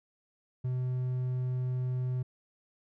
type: tone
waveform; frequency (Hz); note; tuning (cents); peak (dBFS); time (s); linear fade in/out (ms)
triangle; 126.8; B2; +46; -27; 0.64-2.23; 10
effects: none